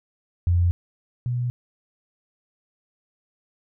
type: tone pair in turn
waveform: sine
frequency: 87.31 / 122.64 Hz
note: F2 / B2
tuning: 0 / -12 cents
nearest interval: tritone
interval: 588 cents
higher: second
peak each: -16 / -22 dBFS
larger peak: first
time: 0.47-0.71 / 1.26-1.5 s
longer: neither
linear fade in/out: 0 ms
effects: none